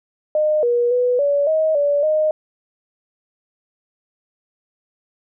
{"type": "tone with pitch steps", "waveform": "sine", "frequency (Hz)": [611, 479.9, 494, 571, 631, 576, 618], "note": ["D#5", "B4", "B4", "D5", "D#5", "D5", "D#5"], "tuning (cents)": [-32, -50, 0, -49, 24, -34, -12], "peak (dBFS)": -14, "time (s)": [0.35, 2.31], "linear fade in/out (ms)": 2, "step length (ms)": 280, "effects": []}